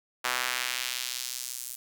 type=tone with high-pass filter sweep; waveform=sawtooth; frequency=125.4 Hz; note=B2; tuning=27 cents sharp; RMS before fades=-33 dBFS; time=0.24-1.76 s; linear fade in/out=10 ms; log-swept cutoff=1200 to 9200 Hz; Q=1; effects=none